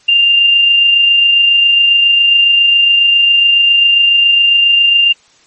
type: tone with amplitude modulation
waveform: sine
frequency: 2794 Hz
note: F7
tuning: in tune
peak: -4 dBFS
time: 0.08-5.13 s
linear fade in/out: 10 ms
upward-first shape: sine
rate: 27.3 Hz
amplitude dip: 30%
effects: white hiss -48 dBFS RMS until 5.46 s + MP3 32 kbps